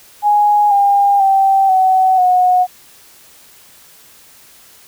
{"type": "tone with pitch steps", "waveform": "sine", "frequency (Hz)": [830, 803.6, 778, 753.2, 729.3], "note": ["G#5", "G5", "G5", "F#5", "F#5"], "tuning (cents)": [-1, 43, -13, 31, -25], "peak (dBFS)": -8, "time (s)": [0.22, 2.67], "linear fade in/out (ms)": 50, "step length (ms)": 490, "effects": ["white hiss -44 dBFS RMS until 4.87 s"]}